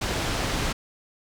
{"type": "low-pass noise", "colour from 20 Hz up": "pink", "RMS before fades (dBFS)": -27, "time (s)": [0.01, 0.73], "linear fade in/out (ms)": 10, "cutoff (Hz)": 6600, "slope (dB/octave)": 12, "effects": []}